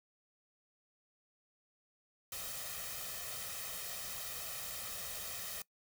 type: noise with comb filter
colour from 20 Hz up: white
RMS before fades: -43 dBFS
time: 2.32-5.62 s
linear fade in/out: 2 ms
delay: 1.6 ms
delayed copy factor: +0.7
effects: noise-tail reverb RT60 0.1 s tail -21 dB re dry